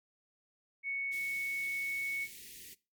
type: tone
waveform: sine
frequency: 2217 Hz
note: C#7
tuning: in tune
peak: -33 dBFS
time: 0.83-2.28 s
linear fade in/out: 50 ms
type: band-stop noise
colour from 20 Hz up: white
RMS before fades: -50 dBFS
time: 1.11-2.75 s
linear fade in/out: 20 ms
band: 460 to 1800 Hz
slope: 96 dB/octave
effects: noise-tail reverb RT60 0.3 s tail -20 dB re dry + MP3 96 kbps